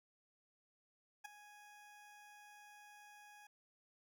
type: tone with ADSR envelope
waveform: 20% pulse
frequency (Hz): 830.6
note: G#5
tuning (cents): 0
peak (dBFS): -39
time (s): 1.24-3.47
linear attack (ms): 13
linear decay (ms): 10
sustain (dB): -14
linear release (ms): 4
effects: none